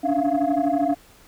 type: tone cluster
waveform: sine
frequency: 281.8 / 294.3 / 677 / 708 Hz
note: C#4 / D4 / E5 / F5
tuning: +29 / +4 / +46 / +23 cents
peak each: -23 dBFS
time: 0.03-0.95 s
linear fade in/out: 20 ms
effects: tanh soft clip ceiling -13 dBFS + pink hiss -52 dBFS RMS until 1.27 s